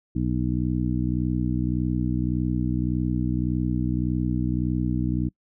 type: harmonic tone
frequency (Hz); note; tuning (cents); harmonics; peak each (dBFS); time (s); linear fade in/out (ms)
61.74; B1; 0; 1 / 2 / 3 / 4 / 5; -29 / -27 / -28 / -29 / -29; 0.15-5.29; 10
effects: noise-tail reverb RT60 0.1 s tail -26 dB re dry